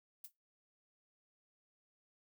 violet noise with exponential decay, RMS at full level -43 dBFS, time 0.24-0.32 s, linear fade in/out 5 ms, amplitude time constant 16 ms, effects noise-tail reverb RT60 0.2 s tail -20 dB re dry

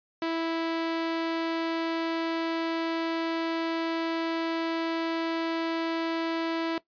sawtooth tone, 329 Hz, E4, 3 cents flat, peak -23 dBFS, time 0.22-6.78 s, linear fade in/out 2 ms, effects noise-tail reverb RT60 0.1 s tail -18 dB re dry + resampled to 11025 Hz

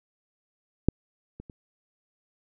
clicks, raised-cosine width 3 ms, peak -6 / -27 / -30 dBFS, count 3, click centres 0.886 / 1.4 / 1.498 s, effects none

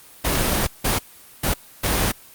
pink noise bursts at uneven times, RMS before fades -20 dBFS, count 4, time 0.24-0.67 / 0.84-0.99 / 1.43-1.54 / 1.83-2.12 s, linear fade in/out 10 ms, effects white hiss -46 dBFS RMS until 2.34 s + Opus 24 kbps

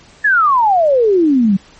sine exponential sweep, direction down, 1760 to 185 Hz, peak -8 dBFS, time 0.24-1.57 s, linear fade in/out 10 ms, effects pink hiss -44 dBFS RMS until 1.79 s + MP3 32 kbps

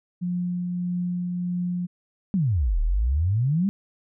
sine tone with tremolo, 177.7 Hz, F3, 30 cents sharp, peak -23 dBFS, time 0.21-1.87 s, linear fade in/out 20 ms, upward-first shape triangle, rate 1.6 Hz, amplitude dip 25%
sine exponential two-way sweep, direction down then up, 207.7 to 36.13 to 207.7 Hz, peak -19 dBFS, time 2.34-3.69 s, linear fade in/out 0 ms, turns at 2.8 s
effects none

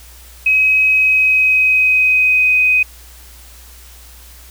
sine tone with pitch glide, 2541 to 2507 Hz, D#7 to D#7, +36 to +12 cents, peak -9 dBFS, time 0.46-2.83 s, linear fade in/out 5 ms, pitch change -24 cents, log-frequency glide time 0.85-2.53 s, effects added 60 Hz sine -39 dBFS peak until 4.5 s + white hiss -42 dBFS RMS until 4.5 s

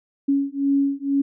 sine beating tone pair, 277.2 / 279.3 Hz, C#4 / C#4, 0 / +13 cents, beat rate 2.1 Hz, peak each -21 dBFS, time 0.28-1.22 s, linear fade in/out 10 ms, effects none

